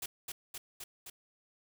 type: noise with echo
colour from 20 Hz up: white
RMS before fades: -39 dBFS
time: 0.02-0.06 s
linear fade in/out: 5 ms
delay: 260 ms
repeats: 4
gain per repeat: -2 dB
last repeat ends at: 1.1 s
effects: none